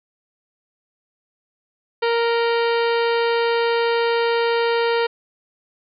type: harmonic tone with a mistuned harmonic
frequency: 466.2 Hz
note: A#4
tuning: in tune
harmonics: 1 / 2 / 3 / 4 / 5 / 6 / 7 / 8 / 9 / 10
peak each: -18 / -24 / -28 / -30 / -32 / -34 / -35 / -36 / -37 / -38 dBFS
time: 2.02-5.07 s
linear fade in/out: 10 ms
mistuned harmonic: 7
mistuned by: -85 cents
effects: none